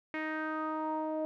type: tone with low-pass filter sweep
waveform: sawtooth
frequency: 312.2 Hz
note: D#4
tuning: 6 cents sharp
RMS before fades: -35 dBFS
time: 0.14-1.25 s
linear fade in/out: 0 ms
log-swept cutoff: 2100 to 680 Hz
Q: 4.6
effects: none